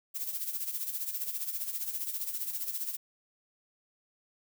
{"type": "noise with tremolo", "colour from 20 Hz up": "violet", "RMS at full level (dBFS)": -33, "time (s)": [0.14, 2.97], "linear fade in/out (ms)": 20, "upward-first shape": "sine", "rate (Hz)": 15, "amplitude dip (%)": 65, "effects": []}